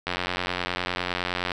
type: click train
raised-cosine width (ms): 0.3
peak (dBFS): -10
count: 131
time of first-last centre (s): 0.07-1.518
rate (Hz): 89.8
effects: none